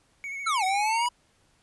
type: tone with vibrato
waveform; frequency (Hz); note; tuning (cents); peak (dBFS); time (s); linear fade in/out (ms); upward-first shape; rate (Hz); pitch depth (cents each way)
triangle; 2217; C#7; 0; -31; 0.24-1.06; 0; triangle; 13; 37
type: linear two-way sweep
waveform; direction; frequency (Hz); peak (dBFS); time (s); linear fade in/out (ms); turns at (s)
square; down then up; 1396.9 to 740 to 983; -24; 0.46-1.09; 10; 0.64
effects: pink hiss -65 dBFS RMS until 1.62 s + resampled to 24000 Hz